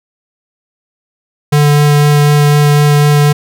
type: tone with vibrato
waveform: square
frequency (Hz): 146.83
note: D3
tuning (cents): 0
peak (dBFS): -6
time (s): 1.52-3.33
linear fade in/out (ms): 10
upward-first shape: sine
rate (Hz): 4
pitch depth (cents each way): 8
effects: none